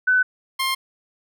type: tone pair in turn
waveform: sine / 15% pulse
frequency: 1505 / 1061.2 Hz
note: F#6 / C6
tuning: +29 / +24 cents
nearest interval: tritone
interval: 605 cents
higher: first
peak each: -14 dBFS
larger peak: neither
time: 0.07-0.23 / 0.59-0.75 s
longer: neither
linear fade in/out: 10 ms
effects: none